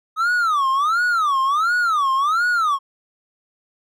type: tone with vibrato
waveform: triangle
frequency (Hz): 1244.5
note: D#6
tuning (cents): 0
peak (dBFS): -14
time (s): 0.16-2.79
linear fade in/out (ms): 50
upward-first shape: sine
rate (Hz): 1.4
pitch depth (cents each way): 280
effects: none